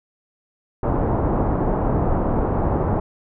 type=low-pass noise; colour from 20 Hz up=pink; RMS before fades=-20 dBFS; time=0.83-3 s; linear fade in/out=5 ms; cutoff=1000 Hz; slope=24 dB/octave; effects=none